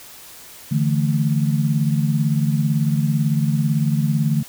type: chord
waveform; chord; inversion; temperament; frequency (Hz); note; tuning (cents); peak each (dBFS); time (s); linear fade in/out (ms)
sine; D suspended second; none; equal; 146.83 / 164.81 / 220; D3 / E3 / A3; 0 / 0 / 0; -18 / -22 / -22; 0.71-4.43; 10
effects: white hiss -41 dBFS RMS until 4.48 s